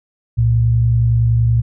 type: tone pair together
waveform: sine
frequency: 64.8 / 115.46 Hz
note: C2 / A#2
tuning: -16 / -16 cents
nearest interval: minor seventh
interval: 1000 cents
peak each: -19 / -11 dBFS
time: 0.37-1.62 s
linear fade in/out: 20 ms
effects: none